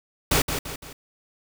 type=noise with echo; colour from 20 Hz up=pink; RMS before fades=-20 dBFS; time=0.31-0.42 s; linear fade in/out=5 ms; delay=170 ms; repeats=3; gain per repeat=-7 dB; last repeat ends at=0.93 s; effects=none